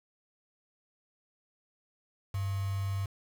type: tone with quantisation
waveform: sine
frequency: 98 Hz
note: G2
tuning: in tune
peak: -30 dBFS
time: 2.34-3.06 s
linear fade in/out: 5 ms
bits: 7
effects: none